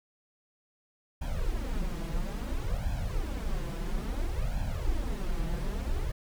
brown noise with flanger, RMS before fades -31 dBFS, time 1.21-6.12 s, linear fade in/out 10 ms, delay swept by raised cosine 1.2 to 6 ms, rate 0.59 Hz, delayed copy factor +1, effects none

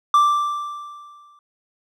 triangle tone with exponential decay, 1174.7 Hz, D6, in tune, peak -8 dBFS, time 0.14-1.39 s, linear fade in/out 2 ms, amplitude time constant 270 ms, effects none

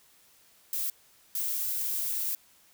violet noise bursts at uneven times, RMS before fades -31 dBFS, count 2, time 0.73-0.9 / 1.35-2.35 s, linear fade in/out 2 ms, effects white hiss -61 dBFS RMS until 2.73 s

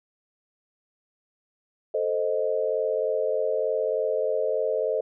sine chord, A diminished, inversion none, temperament equal, 440 / 523.3 / 622.3 Hz, A4 / C5 / Eb5, 0 / 0 / 0 cents, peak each -27 dBFS, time 1.94-5.01 s, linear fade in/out 5 ms, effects none

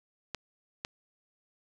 clicks, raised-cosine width 0.2 ms, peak -17 dBFS, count 2, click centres 0.347 / 0.849 s, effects none

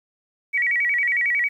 sine tone with vibrato, 2093 Hz, C7, in tune, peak -18 dBFS, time 0.53-1.49 s, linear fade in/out 20 ms, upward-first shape square, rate 11 Hz, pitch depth 140 cents each way, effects 9-bit

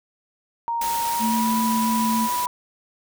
sine tone with pitch glide, 932.3 to 983.2 Hz, A#5 to B5, 0 to -8 cents, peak -22 dBFS, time 0.68-2.47 s, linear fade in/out 0 ms, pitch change +92 cents, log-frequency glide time 1.1-1.53 s
white noise, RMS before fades -30 dBFS, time 0.81-2.46 s, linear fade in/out 5 ms
sine tone, 224.1 Hz, A3, 32 cents sharp, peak -21 dBFS, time 1.19-2.29 s, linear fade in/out 50 ms
effects none

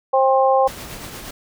harmonic tone, 265.4 Hz, C4, 25 cents sharp, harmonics 2 / 3 / 4, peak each -15 / -16 / -21 dBFS, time 0.13-0.68 s, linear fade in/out 10 ms
pink noise with tremolo, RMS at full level -32 dBFS, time 0.67-1.31 s, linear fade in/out 5 ms, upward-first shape triangle, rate 8.6 Hz, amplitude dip 45%
effects none

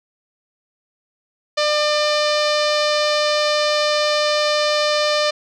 sawtooth tone with low-pass filter, 599 Hz, D5, 34 cents sharp, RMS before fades -18 dBFS, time 1.57-5.31 s, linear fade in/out 10 ms, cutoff 4800 Hz, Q 2.8, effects none

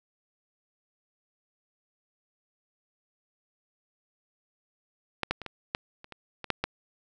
clicks, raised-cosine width 0.3 ms, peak -11 / -10 / -23 / -20 / -11 / -29 / -26 / -21 / -8 / -11 dBFS, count 10, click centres 5.233 / 5.31 / 5.417 / 5.463 / 5.749 / 6.044 / 6.123 / 6.443 / 6.503 / 6.64 s, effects none

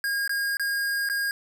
square tone with dropouts, 1625 Hz, G#6, 38 cents flat, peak -25 dBFS, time 0.04-1.31 s, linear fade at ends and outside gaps 1 ms, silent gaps 0.277-0.294 / 0.57-0.596 / 1.089-1.098 s, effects none

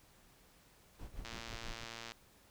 brown noise with tremolo, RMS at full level -45 dBFS, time 0.99-1.84 s, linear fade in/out 5 ms, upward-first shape sine, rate 6.1 Hz, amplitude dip 85%
click train, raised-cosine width 0.2 ms, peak -28 dBFS, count 101, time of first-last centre 1.25-2.12 s, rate 115 Hz
effects pink hiss -65 dBFS RMS until 2.5 s

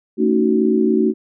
sine chord, D# half-diminished seventh, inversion second, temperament just, 224 / 280 / 311.1 / 373.4 Hz, A3 / C#4 / D#4 / F#4, +31 / +18 / 0 / +16 cents, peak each -17 / -22 / -19 / -17 dBFS, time 0.17-1.14 s, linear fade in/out 50 ms, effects none

